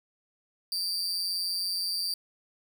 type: tone with amplitude modulation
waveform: 40% pulse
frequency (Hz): 4699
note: D8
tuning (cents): 0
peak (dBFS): -24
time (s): 0.72-2.14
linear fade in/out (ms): 2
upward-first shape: sine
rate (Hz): 181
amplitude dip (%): 75
effects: 10-bit